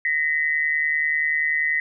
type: tone pair together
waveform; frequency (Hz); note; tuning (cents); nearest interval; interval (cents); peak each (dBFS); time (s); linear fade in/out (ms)
sine; 1864.7 / 2015; A#6 / B6; 0 / +34; minor second; 134; -22; 0.05-1.8; 2
effects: none